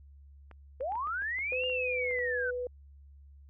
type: clicks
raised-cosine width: 0.5 ms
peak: -36 dBFS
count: 12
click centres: 0.513 / 0.808 / 0.921 / 0.955 / 1.072 / 1.221 / 1.388 / 1.531 / 1.637 / 1.698 / 2.11 / 2.189 s
type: linear two-way sweep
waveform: sine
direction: up then down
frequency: 480 to 2834 to 1462 Hz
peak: -31 dBFS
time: 0.8-2.51 s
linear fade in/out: 10 ms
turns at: 1.66 s
type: tone with pitch glide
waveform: sine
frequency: 508 to 494.7 Hz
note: B4 to B4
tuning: +49 to +3 cents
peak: -32 dBFS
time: 1.52-2.67 s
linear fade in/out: 2 ms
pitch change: -46 cents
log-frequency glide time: 1.67-2.2 s
effects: added 70 Hz sine -51 dBFS peak until 3.49 s